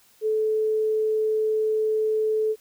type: tone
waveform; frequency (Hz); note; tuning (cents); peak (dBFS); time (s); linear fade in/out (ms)
sine; 434.3; A4; -23; -20; 0.21-2.56; 50
effects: white hiss -58 dBFS RMS until 2.6 s